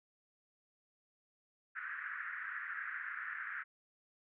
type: band-pass noise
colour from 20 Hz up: white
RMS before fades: -43 dBFS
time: 1.75-3.64 s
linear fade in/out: 20 ms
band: 1400 to 1800 Hz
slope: 48 dB/octave
effects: none